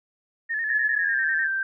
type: tone with vibrato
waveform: sine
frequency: 1780 Hz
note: A6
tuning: 20 cents sharp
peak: -24 dBFS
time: 0.49-1.48 s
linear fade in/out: 20 ms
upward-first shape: square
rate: 10 Hz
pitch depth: 56 cents each way
type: tone with pitch glide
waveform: sine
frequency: 1710 to 1568.1 Hz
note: A6 to G6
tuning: -50 to 0 cents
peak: -23 dBFS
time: 0.7-1.63 s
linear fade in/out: 2 ms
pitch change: -150 cents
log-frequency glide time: 0.92-1.22 s
effects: none